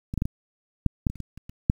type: clicks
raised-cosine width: 5 ms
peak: -18 / -13 / -11 / -15 / -7 / -8 / -19 / -30 / -20 / -29 / -28 / -6 dBFS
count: 12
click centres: 0.139 / 0.177 / 0.221 / 0.255 / 0.863 / 1.068 / 1.1 / 1.157 / 1.203 / 1.376 / 1.495 / 1.699 s
effects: 8-bit